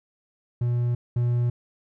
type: tone pair in turn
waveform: triangle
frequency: 120.7 / 120.7 Hz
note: B2 / B2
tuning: -39 / -39 cents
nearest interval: unison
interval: 0 cents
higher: neither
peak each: -19 / -18 dBFS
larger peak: second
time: 0.61-0.95 / 1.16-1.5 s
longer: neither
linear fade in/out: 5 ms
effects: none